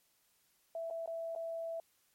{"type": "tone with dropouts", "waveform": "sine", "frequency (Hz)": 661, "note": "E5", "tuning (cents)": 5, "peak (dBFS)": -37, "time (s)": [0.75, 1.8], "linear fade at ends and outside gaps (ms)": 2, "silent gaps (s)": [[0.901, 0.908], [1.06, 1.075], [1.351, 1.36]], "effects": ["white hiss -73 dBFS RMS until 2.14 s", "MP3 64 kbps"]}